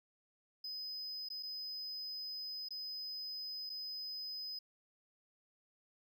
triangle tone with dropouts, 5030 Hz, D#8, 18 cents sharp, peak -40 dBFS, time 0.64-4.59 s, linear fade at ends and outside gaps 5 ms, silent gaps 1.288-1.301 / 1.427-1.431 / 2.687-2.706 / 3.695-3.699 s, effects none

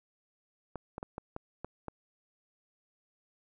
clicks, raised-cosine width 1 ms, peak -24 dBFS, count 7, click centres 0.757 / 0.981 / 1.029 / 1.181 / 1.364 / 1.646 / 1.883 s, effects none

